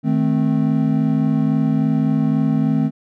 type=chord; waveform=triangle; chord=A diminished; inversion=second; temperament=equal with one note detuned; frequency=155.56 / 218 / 261.6 Hz; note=Eb3 / A3 / C4; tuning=0 / -16 / 0 cents; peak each=-17 dBFS; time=0.03-2.91 s; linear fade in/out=50 ms; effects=none